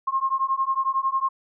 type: beating tone pair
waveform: sine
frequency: 1065 / 1076 Hz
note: C6 / C6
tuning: +30 / +48 cents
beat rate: 11 Hz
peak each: -24 / -24 dBFS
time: 0.07-1.29 s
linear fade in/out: 10 ms
effects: none